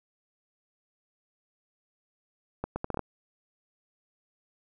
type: accelerating click train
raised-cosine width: 1 ms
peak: -17 dBFS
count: 7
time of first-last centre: 2.64-2.993 s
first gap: 120 ms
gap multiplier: 0.7
effects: none